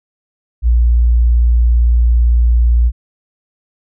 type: tone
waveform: sine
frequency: 58.9 Hz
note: A#1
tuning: 19 cents sharp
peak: -7 dBFS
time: 0.62-2.92 s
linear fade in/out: 50 ms
effects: none